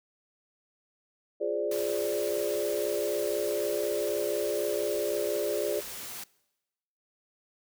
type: chord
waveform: sine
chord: D half-diminished seventh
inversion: first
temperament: equal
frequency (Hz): 349.2 / 415.3 / 523.3 / 587.3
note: F4 / Ab4 / C5 / D5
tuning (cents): 0 / 0 / 0 / 0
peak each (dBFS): -35 / -31 / -35 / -31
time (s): 1.4-5.81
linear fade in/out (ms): 20
type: noise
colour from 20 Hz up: white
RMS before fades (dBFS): -40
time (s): 1.71-6.24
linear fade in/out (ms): 5
effects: noise-tail reverb RT60 1.0 s tail -23 dB re dry